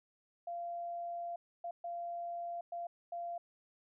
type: tone bursts at uneven times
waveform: sine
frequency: 690 Hz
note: F5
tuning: 21 cents flat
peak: -38 dBFS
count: 5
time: 0.47-1.36 / 1.64-1.71 / 1.84-2.61 / 2.72-2.87 / 3.12-3.38 s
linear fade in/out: 5 ms
effects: none